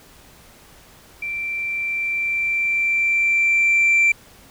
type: tone with level ramp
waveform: sine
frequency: 2349 Hz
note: D7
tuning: in tune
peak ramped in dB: -24 to -10 dBFS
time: 1.22-4.12 s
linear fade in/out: 5 ms
effects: tanh soft clip ceiling -11 dBFS + pink hiss -48 dBFS RMS until 4.5 s